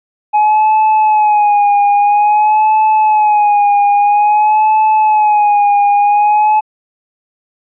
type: tone with vibrato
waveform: triangle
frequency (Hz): 840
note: G#5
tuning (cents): +19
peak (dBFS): -5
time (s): 0.33-6.61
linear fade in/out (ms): 20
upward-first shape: sine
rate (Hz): 0.5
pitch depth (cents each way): 53
effects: resampled to 8000 Hz